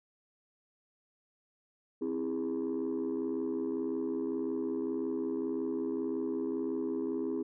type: chord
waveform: sine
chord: C augmented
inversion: none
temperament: just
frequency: 261.6 / 327 / 408.8 Hz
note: C4 / E4 / G#4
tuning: 0 / -14 / -27 cents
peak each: -34 dBFS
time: 2.01-7.43 s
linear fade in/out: 10 ms
effects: tanh soft clip ceiling -27 dBFS